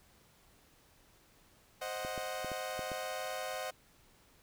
sawtooth chord, C diminished, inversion none, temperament equal, 523.3 / 622.3 / 740 Hz, C5 / Eb5 / Gb5, 0 / 0 / 0 cents, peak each -38 dBFS, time 1.81-3.71 s, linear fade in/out 10 ms
clicks, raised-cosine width 2 ms, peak -29 dBFS, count 6, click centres 2.049 / 2.178 / 2.446 / 2.517 / 2.793 / 2.917 s
effects pink hiss -65 dBFS RMS until 4.42 s

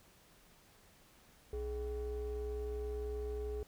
triangle ring-modulated tone, 178.6 Hz, F3, 39 cents sharp, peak -32 dBFS, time 1.53-3.63 s, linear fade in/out 2 ms, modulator 241 Hz, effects pink hiss -64 dBFS RMS until 3.67 s

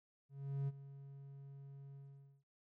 triangle tone with ADSR envelope, 138.59 Hz, C#3, in tune, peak -33 dBFS, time 0.29-2.44 s, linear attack 390 ms, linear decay 32 ms, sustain -16 dB, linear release 480 ms, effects none

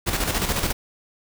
pink noise with tremolo, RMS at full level -22 dBFS, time 0.06-0.73 s, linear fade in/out 20 ms, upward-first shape square, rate 14 Hz, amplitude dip 50%, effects none

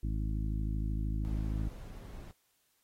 harmonic tone, 53 Hz, G#1, 36 cents sharp, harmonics 1 / 2 / 3 / 4 / 5 / 6, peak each -32 / -38 / -42 / -44 / -46 / -48 dBFS, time 0.03-1.69 s, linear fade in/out 5 ms
brown noise, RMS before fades -46 dBFS, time 1.25-2.31 s, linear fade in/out 0 ms
effects white hiss -74 dBFS RMS until 2.83 s + AAC 48 kbps

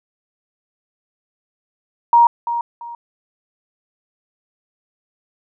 sine tone with echo, 942 Hz, A#5, 18 cents sharp, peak -7 dBFS, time 2.13-2.27 s, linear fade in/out 2 ms, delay 340 ms, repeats 2, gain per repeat -11 dB, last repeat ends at 2.95 s, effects none

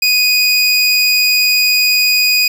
square tone pair together, 2490 / 4906 Hz, D#7 / D#8, +1 / -25 cents, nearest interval octave, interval 1174 cents, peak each -13 dBFS, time 0.02-2.48 s, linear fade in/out 5 ms, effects none

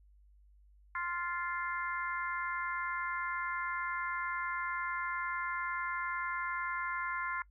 harmonic tone, 348.9 Hz, F4, 2 cents flat, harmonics 3 / 4 / 5 / 6, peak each -38 / -39 / -41 / -42 dBFS, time 0.95-7.42 s, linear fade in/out 2 ms, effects noise-tail reverb RT60 0.1 s tail -21 dB re dry + added 50 Hz sine -59 dBFS peak until 7.5 s

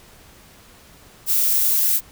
violet noise, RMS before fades -18 dBFS, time 1.26-2.01 s, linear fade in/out 50 ms, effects pink hiss -48 dBFS RMS until 2.11 s

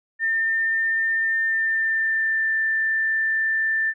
sine tone with pitch glide, 1804 to 1778.1 Hz, A6 to A6, +43 to +18 cents, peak -19 dBFS, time 0.19-3.94 s, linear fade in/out 50 ms, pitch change -25 cents, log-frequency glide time 1.21-2.54 s, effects none

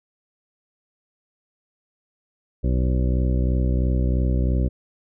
harmonic tone, 63 Hz, B1, 35 cents sharp, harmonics 1 / 2 / 3 / 4 / 5 / 6 / 8 / 9, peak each -19 / -25 / -29 / -31 / -33 / -35 / -37 / -38 dBFS, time 2.63-4.69 s, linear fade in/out 20 ms, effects none

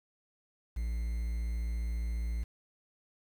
triangle tone with quantisation, 57.3 Hz, A#1, 29 cents flat, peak -29 dBFS, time 0.76-2.44 s, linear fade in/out 10 ms, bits 9, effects none

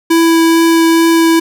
square tone with vibrato, 330.1 Hz, E4, 2 cents sharp, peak -7 dBFS, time 0.1-1.4 s, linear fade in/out 10 ms, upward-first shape triangle, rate 2.3 Hz, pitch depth 8 cents each way, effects none

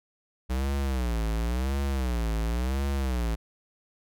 square tone with vibrato, 61.74 Hz, B1, in tune, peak -26 dBFS, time 0.49-3.36 s, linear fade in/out 20 ms, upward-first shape sine, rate 0.94 Hz, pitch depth 210 cents each way, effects none

